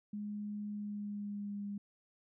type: tone with pitch glide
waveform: sine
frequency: 207.7 to 202.7 Hz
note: G#3 to G#3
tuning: 0 to -42 cents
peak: -38 dBFS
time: 0.13-1.78 s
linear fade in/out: 5 ms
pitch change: -42 cents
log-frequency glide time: 0.71-1.65 s
effects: none